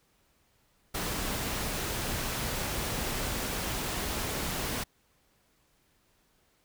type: noise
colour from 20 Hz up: pink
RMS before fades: -33 dBFS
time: 0.94-4.84 s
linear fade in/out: 10 ms
effects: pink hiss -69 dBFS RMS until 6.64 s